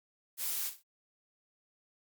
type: noise with echo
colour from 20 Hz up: blue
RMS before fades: -35 dBFS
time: 0.37-0.72 s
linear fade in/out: 50 ms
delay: 57 ms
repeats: 2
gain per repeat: -13 dB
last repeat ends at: 0.834 s
effects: Opus 48 kbps